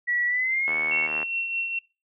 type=tone with pitch glide; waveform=sine; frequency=1938 to 2213 Hz; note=B6 to C#7; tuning=-33 to -3 cents; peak=-22 dBFS; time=0.07-1.08 s; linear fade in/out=20 ms; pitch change=+230 cents; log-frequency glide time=0.27-0.74 s
type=click train; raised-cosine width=0.5 ms; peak=-18 dBFS; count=44; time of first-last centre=0.68-1.229 s; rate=78.3 Hz
type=tone with tremolo; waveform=sine; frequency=2720 Hz; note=F7; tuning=46 cents flat; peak=-23 dBFS; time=0.91-1.79 s; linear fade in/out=5 ms; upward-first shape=triangle; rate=4.8 Hz; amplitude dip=50%
effects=noise-tail reverb RT60 0.3 s tail -22 dB re dry + high-pass 200 Hz 12 dB/octave